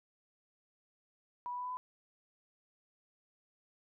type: tone with pitch steps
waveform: sine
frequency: 977 / 983.8 / 990.6 / 997.5 / 1004.5 Hz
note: B5 / B5 / B5 / B5 / B5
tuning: -19 / -7 / +5 / +17 / +29 cents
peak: -37 dBFS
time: 1.46-1.77 s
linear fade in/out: 0 ms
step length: 62 ms
effects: none